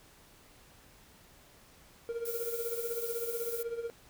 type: tone with tremolo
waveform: triangle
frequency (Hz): 466.2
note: A#4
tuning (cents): 0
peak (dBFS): -29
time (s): 2.09-3.9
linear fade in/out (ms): 0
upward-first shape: triangle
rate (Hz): 16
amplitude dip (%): 80
type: noise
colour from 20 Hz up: violet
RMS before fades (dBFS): -40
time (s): 2.25-3.63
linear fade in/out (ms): 5
effects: pink hiss -59 dBFS RMS until 4.09 s